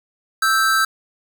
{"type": "tone pair together", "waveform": "square", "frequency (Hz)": [1312.2, 1565], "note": ["E6", "G6"], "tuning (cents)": [-8, -3], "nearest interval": "minor third", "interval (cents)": 305, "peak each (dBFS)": -18, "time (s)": [0.42, 0.85], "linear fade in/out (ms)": 5, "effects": []}